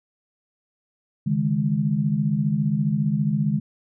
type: chord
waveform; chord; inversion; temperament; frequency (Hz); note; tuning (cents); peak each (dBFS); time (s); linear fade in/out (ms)
sine; C# suspended second; none; equal with one note detuned; 140.69 / 155.56 / 207.7; C#3 / D#3 / G#3; +26 / 0 / 0; -25 / -23 / -23; 1.26-3.6; 10
effects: none